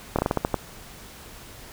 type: slowing click train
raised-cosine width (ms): 1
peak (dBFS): -7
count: 8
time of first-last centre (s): 0.16-0.543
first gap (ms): 27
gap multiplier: 1.23
effects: pink hiss -44 dBFS RMS until 1.72 s